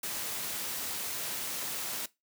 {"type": "noise", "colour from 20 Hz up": "white", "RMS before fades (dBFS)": -36, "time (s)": [0.03, 2.06], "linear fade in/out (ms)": 5, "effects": ["noise-tail reverb RT60 0.2 s tail -19 dB re dry", "high-pass 100 Hz 12 dB/octave"]}